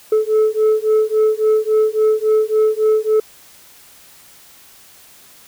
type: beating tone pair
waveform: sine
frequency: 431.6 / 435.2 Hz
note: A4 / A4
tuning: -33 / -19 cents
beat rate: 3.6 Hz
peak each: -13 / -13 dBFS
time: 0.12-3.2 s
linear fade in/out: 5 ms
effects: tanh soft clip ceiling -9 dBFS + white hiss -45 dBFS RMS until 5.47 s